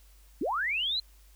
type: linear sweep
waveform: sine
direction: up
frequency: 224.6 to 4164 Hz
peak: -27 dBFS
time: 0.41-1 s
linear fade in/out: 5 ms
effects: added 50 Hz sine -54 dBFS peak until 1.35 s + white hiss -63 dBFS RMS until 1.35 s